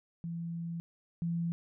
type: tone pair in turn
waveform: sine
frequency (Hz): 168.3 / 169.07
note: E3 / E3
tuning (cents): +36 / +44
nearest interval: unison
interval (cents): 8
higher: second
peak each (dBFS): -35 / -30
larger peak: second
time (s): 0.24-0.8 / 1.22-1.52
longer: first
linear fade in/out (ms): 0
effects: none